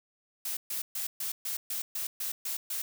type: noise bursts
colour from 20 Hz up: blue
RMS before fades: -34 dBFS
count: 10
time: 0.45-2.82 s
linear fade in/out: 5 ms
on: 120 ms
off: 130 ms
effects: none